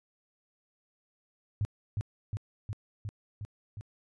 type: tone with echo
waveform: sine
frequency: 103.83 Hz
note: G#2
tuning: in tune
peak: -26 dBFS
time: 1.61-1.65 s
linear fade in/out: 0 ms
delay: 360 ms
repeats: 6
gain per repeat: -2 dB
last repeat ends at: 3.81 s
effects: resampled to 22050 Hz